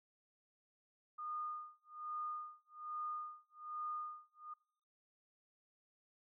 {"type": "tone with tremolo", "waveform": "sine", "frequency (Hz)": 1223, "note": "D#6", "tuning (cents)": -30, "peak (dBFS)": -39, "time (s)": [1.18, 4.54], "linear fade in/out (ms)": 10, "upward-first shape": "sine", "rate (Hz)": 1.2, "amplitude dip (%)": 100, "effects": ["noise-tail reverb RT60 0.7 s tail -25 dB re dry"]}